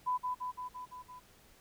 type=tone with echo; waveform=sine; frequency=1000 Hz; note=B5; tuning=21 cents sharp; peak=-29 dBFS; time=0.06-0.18 s; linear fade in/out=20 ms; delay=170 ms; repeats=6; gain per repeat=-3 dB; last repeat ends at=1.2 s; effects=pink hiss -62 dBFS RMS until 1.6 s